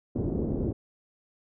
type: low-pass noise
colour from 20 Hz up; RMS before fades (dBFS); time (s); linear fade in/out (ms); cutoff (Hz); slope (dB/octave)
white; -29; 0.15-0.73; 10; 400; 24
effects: none